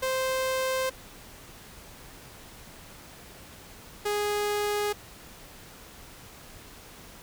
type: tone pair in turn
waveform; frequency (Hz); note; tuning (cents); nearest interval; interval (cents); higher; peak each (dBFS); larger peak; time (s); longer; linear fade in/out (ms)
sawtooth; 522 / 414.3; C5 / G#4; -4 / -4; major third; 400; first; -22; neither; 0.02-0.9 / 4.05-4.93; neither; 10
effects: pink hiss -48 dBFS RMS until 7.22 s